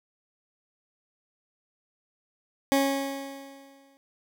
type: tone with exponential decay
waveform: 20% pulse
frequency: 274.7 Hz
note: C#4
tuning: 16 cents flat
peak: -14 dBFS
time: 2.72-3.97 s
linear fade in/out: 0 ms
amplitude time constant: 270 ms
effects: none